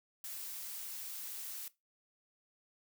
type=noise; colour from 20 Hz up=blue; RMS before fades=-44 dBFS; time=0.24-1.68 s; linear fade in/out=2 ms; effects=noise-tail reverb RT60 0.2 s tail -18 dB re dry